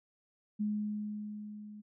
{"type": "tone with level ramp", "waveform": "sine", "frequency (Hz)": 210, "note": "G#3", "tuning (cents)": 19, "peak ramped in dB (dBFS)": [-29, -46], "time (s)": [0.59, 1.82], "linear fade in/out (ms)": 20, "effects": []}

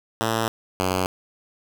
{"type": "tone pair in turn", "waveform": "5% pulse", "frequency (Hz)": [112.2, 92.83], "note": ["A2", "F#2"], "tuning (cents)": [34, 6], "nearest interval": "minor third", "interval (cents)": 328, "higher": "first", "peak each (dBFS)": -10, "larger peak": "neither", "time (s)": [[0.21, 0.48], [0.8, 1.06]], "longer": "first", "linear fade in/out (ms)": 0, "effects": []}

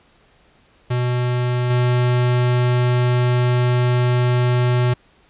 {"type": "tone with level steps", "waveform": "square", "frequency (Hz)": 123.47, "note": "B2", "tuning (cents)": 0, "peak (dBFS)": [-18, -15], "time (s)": [0.9, 4.94], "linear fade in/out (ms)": 10, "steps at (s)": 1.7, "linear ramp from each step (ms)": 5, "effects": ["pink hiss -55 dBFS RMS until 5.29 s", "resampled to 8000 Hz"]}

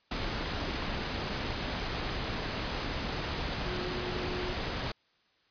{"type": "tone in noise", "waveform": "sine", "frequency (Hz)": 362.1, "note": "F#4", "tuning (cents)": -37, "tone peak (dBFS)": -38, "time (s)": [3.65, 4.54], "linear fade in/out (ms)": 5, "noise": "pink", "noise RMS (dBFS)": -34, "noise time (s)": [0.11, 4.92], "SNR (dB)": -7, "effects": ["white hiss -69 dBFS RMS until 5.5 s", "resampled to 11025 Hz"]}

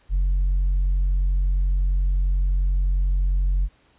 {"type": "tone with tanh clipping", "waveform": "sine", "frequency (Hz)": 45.73, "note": "F#1", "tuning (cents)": -20, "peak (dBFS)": -18, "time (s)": [0.09, 3.69], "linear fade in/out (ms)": 50, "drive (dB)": 1, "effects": ["pink hiss -60 dBFS RMS until 3.98 s", "resampled to 8000 Hz"]}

